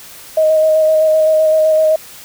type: tone with vibrato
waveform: sine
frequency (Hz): 627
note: D#5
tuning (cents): +13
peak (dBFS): -8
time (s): 0.37-1.96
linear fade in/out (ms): 5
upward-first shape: square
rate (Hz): 7.8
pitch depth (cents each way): 13
effects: white hiss -36 dBFS RMS until 2.24 s